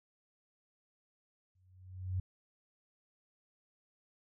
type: tone with exponential growth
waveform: sine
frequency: 92.5 Hz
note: F#2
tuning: in tune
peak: -30 dBFS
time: 1.55-2.2 s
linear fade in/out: 5 ms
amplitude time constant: 140 ms
effects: none